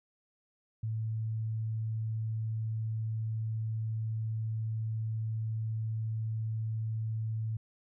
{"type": "tone", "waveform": "sine", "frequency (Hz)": 110.7, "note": "A2", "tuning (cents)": 11, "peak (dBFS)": -31, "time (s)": [0.83, 7.57], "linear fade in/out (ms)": 5, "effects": []}